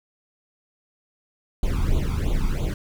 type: noise with flanger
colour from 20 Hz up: brown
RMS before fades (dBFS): -22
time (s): 1.63-2.74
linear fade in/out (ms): 2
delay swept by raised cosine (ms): 0.28 to 0.88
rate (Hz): 3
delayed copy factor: +0.95
effects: none